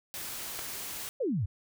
white noise, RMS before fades -39 dBFS, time 0.14-1.09 s, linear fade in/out 0 ms
clicks, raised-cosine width 0.3 ms, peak -23 dBFS, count 2, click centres 0.59 / 0.593 s
sine exponential sweep, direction down, 587.3 to 83.6 Hz, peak -27 dBFS, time 1.2-1.46 s, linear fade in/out 10 ms
effects none

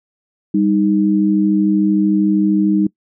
sine tone pair together, 197.97 / 311.1 Hz, G3 / D#4, +17 / 0 cents, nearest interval minor sixth, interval 783 cents, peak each -14 dBFS, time 0.54-2.87 s, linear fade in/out 5 ms, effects noise-tail reverb RT60 0.1 s tail -23 dB re dry

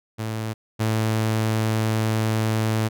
sawtooth tone pair in turn, 110 / 110 Hz, A2 / A2, 0 / 0 cents, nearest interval unison, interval 0 cents, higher neither, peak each -22 / -16 dBFS, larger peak second, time 0.18-0.54 / 0.79-2.89 s, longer second, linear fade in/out 20 ms, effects none

